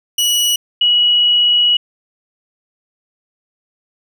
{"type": "tone pair in turn", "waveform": ["sawtooth", "sine"], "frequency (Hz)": [2930, 2919], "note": ["F#7", "F#7"], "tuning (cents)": [-18, -24], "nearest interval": "unison", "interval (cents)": 6, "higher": "first", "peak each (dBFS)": -9, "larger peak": "neither", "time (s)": [[0.18, 0.56], [0.81, 1.77]], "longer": "second", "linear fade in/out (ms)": 5, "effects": []}